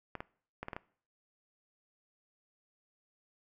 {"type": "clicks", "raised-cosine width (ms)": 0.5, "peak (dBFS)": -24, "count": 6, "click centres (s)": [0.153, 0.205, 0.63, 0.684, 0.732, 0.765], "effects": ["noise-tail reverb RT60 0.5 s tail -21 dB re dry"]}